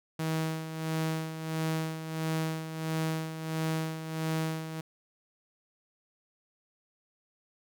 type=tone with tremolo; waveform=sawtooth; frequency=159.7 Hz; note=D#3; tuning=45 cents sharp; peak=-24 dBFS; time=0.19-4.81 s; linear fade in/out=5 ms; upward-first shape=sine; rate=1.5 Hz; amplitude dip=65%; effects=none